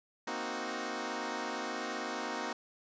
10% pulse chord, C half-diminished seventh, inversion third, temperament equal, 233.1 / 261.6 / 311.1 / 370 Hz, Bb3 / C4 / Eb4 / Gb4, 0 / 0 / 0 / 0 cents, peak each -33 dBFS, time 0.27-2.53 s, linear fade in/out 5 ms, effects resampled to 16000 Hz

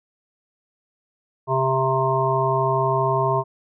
harmonic tone, 132.3 Hz, C3, 20 cents sharp, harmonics 1 / 3 / 5 / 7 / 8, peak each -24 / -24 / -24 / -24 / -24 dBFS, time 1.47-3.44 s, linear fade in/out 50 ms, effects none

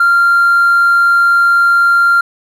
triangle tone with hard clipping, 1388 Hz, F6, 11 cents flat, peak -6 dBFS, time 0-2.21 s, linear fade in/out 5 ms, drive 2 dB, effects none

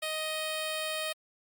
10% pulse tone with notch filter, 625 Hz, D#5, 8 cents sharp, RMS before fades -34 dBFS, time 0.02-1.13 s, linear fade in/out 10 ms, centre 1500 Hz, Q 1.8, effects Opus 48 kbps

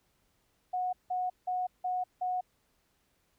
sine tone bursts, 731 Hz, F#5, 21 cents flat, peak -29 dBFS, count 5, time 0.73-2.41 s, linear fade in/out 10 ms, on 200 ms, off 170 ms, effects pink hiss -73 dBFS RMS until 3.38 s

